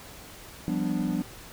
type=chord; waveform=triangle; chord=G dominant seventh; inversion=third; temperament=equal; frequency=174.61 / 196 / 246.9 / 293.7 Hz; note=F3 / G3 / B3 / D4; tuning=0 / 0 / 0 / 0 cents; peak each=-29 dBFS; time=0.68-1.22 s; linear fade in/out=0 ms; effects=pink hiss -46 dBFS RMS until 1.52 s